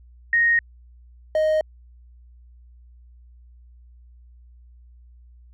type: tone pair in turn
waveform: sine / triangle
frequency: 1864.7 / 622.3 Hz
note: A#6 / D#5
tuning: 0 / 0 cents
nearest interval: octave + perfect fifth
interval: 1900 cents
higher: first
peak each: -15 dBFS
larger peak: neither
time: 0.33-0.59 / 1.35-1.61 s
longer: neither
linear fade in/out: 2 ms
effects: added 60 Hz sine -46 dBFS peak until 5.53 s